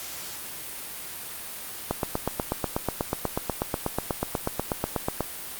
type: click train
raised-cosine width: 1 ms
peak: -10 dBFS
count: 28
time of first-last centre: 1.91-5.207 s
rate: 8.19 Hz
effects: white hiss -37 dBFS RMS until 5.59 s + Opus 48 kbps